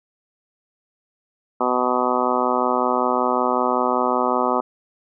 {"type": "harmonic tone", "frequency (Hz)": 125.3, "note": "B2", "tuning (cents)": 25, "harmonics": [2, 3, 4, 5, 6, 7, 8, 9, 10], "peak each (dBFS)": [-26, -26, -26, -26, -26, -26, -26, -26, -26], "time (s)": [1.6, 4.61], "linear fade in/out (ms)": 10, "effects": []}